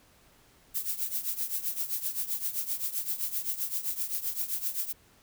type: noise with tremolo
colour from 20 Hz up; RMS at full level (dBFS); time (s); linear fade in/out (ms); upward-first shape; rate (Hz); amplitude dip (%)
violet; -29; 0.74-4.93; 20; triangle; 7.7; 85
effects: pink hiss -61 dBFS RMS until 5.22 s